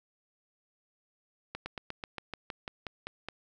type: slowing click train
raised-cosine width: 0.3 ms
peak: -21 dBFS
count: 12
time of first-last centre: 1.55-3.286 s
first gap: 110 ms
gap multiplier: 1.07
effects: none